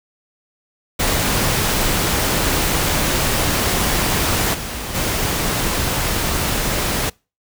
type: noise with level steps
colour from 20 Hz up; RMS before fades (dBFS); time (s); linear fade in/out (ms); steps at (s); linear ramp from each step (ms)
pink; -18 / -27 / -20; 0.99-7.1; 10; 4.53 / 4.94; 20
effects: noise-tail reverb RT60 0.3 s tail -26 dB re dry